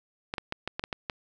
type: clicks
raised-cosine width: 0.3 ms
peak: -15 dBFS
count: 8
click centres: 0.339 / 0.382 / 0.524 / 0.676 / 0.795 / 0.839 / 0.928 / 1.098 s
effects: none